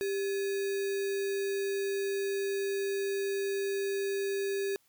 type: tone with sample-and-hold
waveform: sine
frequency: 394.7 Hz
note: G4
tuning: 12 cents sharp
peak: -29 dBFS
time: 0.01-4.76 s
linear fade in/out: 0 ms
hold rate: 2100 Hz
effects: white hiss -69 dBFS RMS until 4.88 s